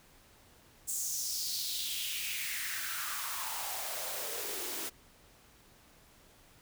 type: noise with high-pass filter sweep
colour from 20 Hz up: white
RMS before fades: -37 dBFS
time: 0.87-4.9 s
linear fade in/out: 20 ms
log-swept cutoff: 7700 to 290 Hz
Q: 3.6
effects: pink hiss -61 dBFS RMS until 6.61 s